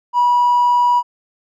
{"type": "tone with hard clipping", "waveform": "sine", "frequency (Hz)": 972, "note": "B5", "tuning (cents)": -28, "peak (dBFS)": -11, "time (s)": [0.13, 1.03], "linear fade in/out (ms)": 50, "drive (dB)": 1, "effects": []}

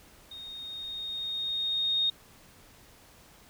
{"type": "tone with level ramp", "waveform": "sine", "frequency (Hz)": 3708, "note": "A#7", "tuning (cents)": -10, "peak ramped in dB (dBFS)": [-41, -23], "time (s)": [0.31, 2.1], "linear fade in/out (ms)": 5, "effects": ["pink hiss -56 dBFS RMS until 3.49 s"]}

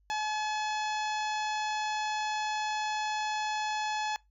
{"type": "harmonic tone", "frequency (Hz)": 854, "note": "G#5", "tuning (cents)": 48, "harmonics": [1, 2, 3, 4, 5, 6, 7, 8], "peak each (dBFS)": [-31, -37, -41, -43, -45, -47, -48, -49], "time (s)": [0.1, 4.16], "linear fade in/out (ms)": 0, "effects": ["noise-tail reverb RT60 0.2 s tail -24 dB re dry", "added 50 Hz sine -64 dBFS peak until 4.3 s"]}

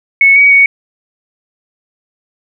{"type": "tone with pitch steps", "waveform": "sine", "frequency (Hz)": [2206, 2259, 2231], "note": ["C#7", "C#7", "C#7"], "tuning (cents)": [-9, 32, 11], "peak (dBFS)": -3, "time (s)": [0.21, 0.66], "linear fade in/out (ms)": 2, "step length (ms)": 150, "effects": []}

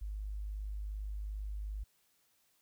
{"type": "tone", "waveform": "sine", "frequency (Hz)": 51.3, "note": "G#1", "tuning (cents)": -21, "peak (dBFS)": -37, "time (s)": [0.01, 1.84], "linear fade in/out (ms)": 10, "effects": ["white hiss -73 dBFS RMS until 2.61 s"]}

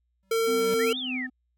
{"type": "tone with exponential growth", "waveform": "square", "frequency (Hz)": 192, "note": "G3", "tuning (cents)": -36, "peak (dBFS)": -31, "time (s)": [0.23, 0.74], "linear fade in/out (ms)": 0, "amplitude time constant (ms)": 110}
{"type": "tone", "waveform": "square", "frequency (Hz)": 453.5, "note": "A#4", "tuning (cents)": -48, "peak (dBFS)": -23, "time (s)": [0.31, 0.93], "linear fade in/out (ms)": 5}
{"type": "tone with tremolo", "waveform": "triangle", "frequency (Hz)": 254.8, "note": "C4", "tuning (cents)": -46, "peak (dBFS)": -27, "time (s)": [0.47, 1.3], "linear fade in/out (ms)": 10, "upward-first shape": "triangle", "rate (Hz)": 3.3, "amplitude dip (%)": 70}
{"type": "exponential two-way sweep", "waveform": "sine", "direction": "up then down", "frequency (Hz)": [1697, 3700, 1734], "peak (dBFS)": -30, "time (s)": [0.79, 1.27], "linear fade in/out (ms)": 10, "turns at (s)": 0.98}
{"effects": ["added 60 Hz sine -70 dBFS peak until 1.57 s"]}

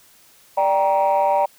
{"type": "chord", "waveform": "sine", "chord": "G minor", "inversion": "second", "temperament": "just", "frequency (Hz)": [588, 784, 940.8], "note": ["D5", "G5", "Bb5"], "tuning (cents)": [2, 0, 16], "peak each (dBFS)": -18, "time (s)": [0.57, 1.46], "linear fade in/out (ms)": 10, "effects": ["tanh soft clip ceiling -10 dBFS", "white hiss -52 dBFS RMS until 1.58 s"]}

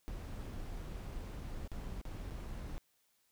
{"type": "noise with dropouts", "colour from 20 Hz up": "brown", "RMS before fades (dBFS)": -43, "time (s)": [0.08, 2.78], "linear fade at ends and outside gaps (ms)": 0, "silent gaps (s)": [[1.676, 1.717], [2.014, 2.053], [2.301, 2.308]], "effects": ["white hiss -75 dBFS RMS until 3.31 s"]}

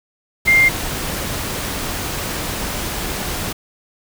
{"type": "tone in noise", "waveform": "sine", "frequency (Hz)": 2107, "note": "C7", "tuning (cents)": 12, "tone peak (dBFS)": -9, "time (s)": [0.47, 0.69], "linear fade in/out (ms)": 10, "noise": "pink", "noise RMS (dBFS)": -24, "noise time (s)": [0.45, 3.53], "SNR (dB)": 12, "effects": []}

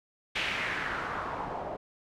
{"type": "noise with low-pass filter sweep", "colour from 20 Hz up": "white", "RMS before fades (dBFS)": -34, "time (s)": [0.35, 1.77], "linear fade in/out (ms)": 10, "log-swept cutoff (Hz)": [2800, 670], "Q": 2.4, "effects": []}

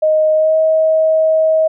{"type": "tone with pitch glide", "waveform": "sine", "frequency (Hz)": [622.3, 635], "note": ["D#5", "D#5"], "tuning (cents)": [0, 35], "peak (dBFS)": -9, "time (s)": [0.02, 1.68], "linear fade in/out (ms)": 10, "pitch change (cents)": 35, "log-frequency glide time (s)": [0.34, 0.57], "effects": []}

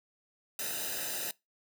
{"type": "noise with comb filter", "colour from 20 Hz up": "white", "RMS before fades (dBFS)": -36, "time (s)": [0.59, 1.31], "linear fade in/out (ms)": 2, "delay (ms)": 0.9, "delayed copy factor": -0.85, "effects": ["noise-tail reverb RT60 0.2 s tail -22 dB re dry"]}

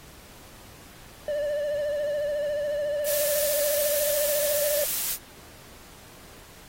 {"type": "tone with vibrato", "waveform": "triangle", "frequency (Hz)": 587.3, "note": "D5", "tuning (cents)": 0, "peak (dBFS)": -23, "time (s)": [1.28, 4.84], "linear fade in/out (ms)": 2, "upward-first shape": "sine", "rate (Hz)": 14, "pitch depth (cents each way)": 49}
{"type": "noise", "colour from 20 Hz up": "blue", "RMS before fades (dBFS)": -27, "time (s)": [3.04, 5.18], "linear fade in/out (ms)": 50}
{"effects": ["pink hiss -49 dBFS RMS until 6.68 s", "AAC 48 kbps"]}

